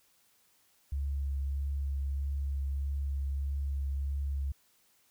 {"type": "tone with vibrato", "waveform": "sine", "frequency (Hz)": 69.4, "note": "C#2", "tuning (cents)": 3, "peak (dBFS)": -30, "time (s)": [0.92, 4.52], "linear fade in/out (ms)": 5, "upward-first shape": "triangle", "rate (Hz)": 1.6, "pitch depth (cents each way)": 18, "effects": ["white hiss -68 dBFS RMS until 5.1 s"]}